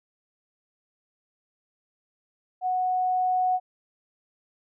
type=tone with level ramp; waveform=sine; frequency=737 Hz; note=F#5; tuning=7 cents flat; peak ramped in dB=-23 to -20 dBFS; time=2.61-3.6 s; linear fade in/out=50 ms; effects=none